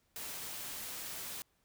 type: noise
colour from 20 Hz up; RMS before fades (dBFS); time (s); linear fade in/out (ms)
white; -43; 0.16-1.42; 0
effects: pink hiss -75 dBFS RMS until 1.64 s